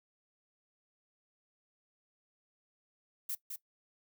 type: noise with echo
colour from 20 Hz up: violet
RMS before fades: -37 dBFS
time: 3.29-3.35 s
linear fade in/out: 5 ms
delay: 210 ms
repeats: 1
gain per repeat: -5 dB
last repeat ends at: 3.56 s
effects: noise-tail reverb RT60 0.1 s tail -18 dB re dry